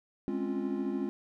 triangle chord, Db major seventh, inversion second, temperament equal with one note detuned, 207.7 / 263.9 / 277.2 / 349.2 Hz, Ab3 / C4 / Db4 / F4, 0 / +15 / 0 / 0 cents, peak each -34 dBFS, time 0.28-1.09 s, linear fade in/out 0 ms, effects none

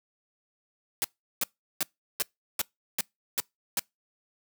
white noise bursts, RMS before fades -27 dBFS, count 8, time 1.02-3.794 s, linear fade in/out 0 ms, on 23 ms, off 370 ms, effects noise-tail reverb RT60 0.2 s tail -26 dB re dry + high-pass 100 Hz 12 dB/octave

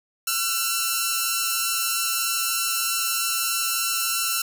5% pulse tone pair together, 1348.4 / 1480 Hz, E6 / F#6, +39 / 0 cents, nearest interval major second, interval 161 cents, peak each -11 / -19 dBFS, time 0.27-4.42 s, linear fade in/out 5 ms, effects none

